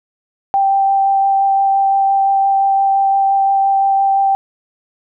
sine tone with vibrato, 784 Hz, G5, in tune, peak -10 dBFS, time 0.54-4.35 s, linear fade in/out 0 ms, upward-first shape sine, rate 5.8 Hz, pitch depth 8 cents each way, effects none

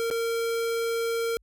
square tone with dropouts, 460.6 Hz, A#4, 21 cents flat, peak -26 dBFS, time 0-1.37 s, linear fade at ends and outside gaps 0 ms, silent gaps 0.102-0.111 s, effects added 50 Hz sine -60 dBFS peak until 1.42 s

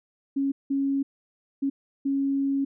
sine tone bursts at uneven times, 275.4 Hz, C#4, 11 cents flat, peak -22 dBFS, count 4, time 0.36-0.52 / 0.7-1.03 / 1.62-1.7 / 2.05-2.65 s, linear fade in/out 10 ms, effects none

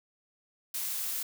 blue noise, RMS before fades -34 dBFS, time 0.74-1.23 s, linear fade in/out 5 ms, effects none

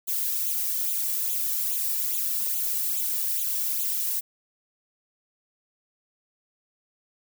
violet noise with flanger, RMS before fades -27 dBFS, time 0.07-4.21 s, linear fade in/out 20 ms, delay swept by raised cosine 0.28 to 1.78 ms, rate 2.4 Hz, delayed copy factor +0.9, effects none

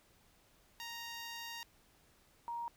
10% pulse / sine tone pair in turn, 932.3 / 940.4 Hz, A#5 / A#5, 0 / +15 cents, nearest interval unison, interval 15 cents, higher second, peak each -35 / -38 dBFS, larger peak first, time 0.8-1.63 / 2.48-2.68 s, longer first, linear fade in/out 0 ms, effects pink hiss -68 dBFS RMS until 2.76 s

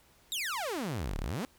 sawtooth exponential two-way sweep, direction down then up, 3892 to 30.87 to 280.6 Hz, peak -29 dBFS, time 0.32-1.45 s, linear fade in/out 0 ms, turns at 1.19 s, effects pink hiss -63 dBFS RMS until 1.58 s

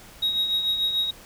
sine tone with tremolo, 3790 Hz, A#7, 28 cents sharp, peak -17 dBFS, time 0.22-1.11 s, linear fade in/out 10 ms, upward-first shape triangle, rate 6.8 Hz, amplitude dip 65%, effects tanh soft clip ceiling -18 dBFS + pink hiss -47 dBFS RMS until 1.25 s

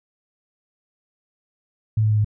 sine tone with pitch steps, 108.9 / 107.77 / 106.66 / 105.56 Hz, A2 / A2 / G#2 / G#2, -17 / -35 / +47 / +29 cents, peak -15 dBFS, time 1.97-2.246 s, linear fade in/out 5 ms, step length 69 ms, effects none

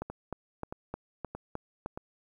two click trains, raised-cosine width 1 ms, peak -24 / -21 dBFS, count 4 / 7, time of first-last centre 0.1-1.975 / 0.02-1.86 s, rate 1.6 / 3.26 Hz, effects 10-bit

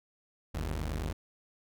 sawtooth tone pair together, 49 / 77.78 Hz, G1 / D#2, 0 / 0 cents, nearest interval minor sixth, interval 800 cents, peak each -31 / -32 dBFS, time 0.54-1.13 s, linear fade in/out 10 ms, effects none

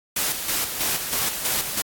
white noise with tremolo, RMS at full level -23 dBFS, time 0.16-1.82 s, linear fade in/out 5 ms, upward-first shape square, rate 3.1 Hz, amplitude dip 50%, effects AAC 64 kbps

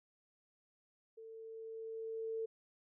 sine tone with level ramp, 447.6 Hz, A4, 30 cents sharp, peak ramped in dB -50 to -36 dBFS, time 1.17-2.46 s, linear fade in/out 10 ms, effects none

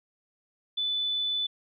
sine tone, 3493 Hz, A7, 13 cents flat, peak -26 dBFS, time 0.77-1.47 s, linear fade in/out 10 ms, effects none

